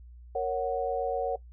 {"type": "chord", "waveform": "sine", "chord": "F# major", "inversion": "first", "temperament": "equal", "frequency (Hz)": [466.2, 554.4, 740], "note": ["A#4", "C#5", "F#5"], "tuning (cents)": [0, 0, 0], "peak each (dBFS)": -31, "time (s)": [0.35, 1.36], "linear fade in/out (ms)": 5, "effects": ["noise-tail reverb RT60 0.1 s tail -18 dB re dry", "added 60 Hz sine -46 dBFS peak until 1.52 s"]}